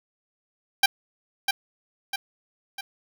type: tone with echo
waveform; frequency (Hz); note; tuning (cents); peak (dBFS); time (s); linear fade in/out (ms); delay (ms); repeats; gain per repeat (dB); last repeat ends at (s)
10% pulse; 788; G5; +9; -6; 0.83-0.86; 5; 650; 3; -6; 2.81
effects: none